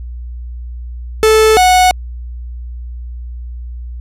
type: tone pair in turn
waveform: 45% pulse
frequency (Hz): 437.1 / 735.1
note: A4 / F#5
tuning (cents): -11 / -11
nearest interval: major sixth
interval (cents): 900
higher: second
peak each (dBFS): -6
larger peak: neither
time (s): 1.23-1.57 / 1.57-1.91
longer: neither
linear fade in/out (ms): 0
effects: added 60 Hz sine -23 dBFS peak until 4 s + low-pass 12000 Hz 12 dB/octave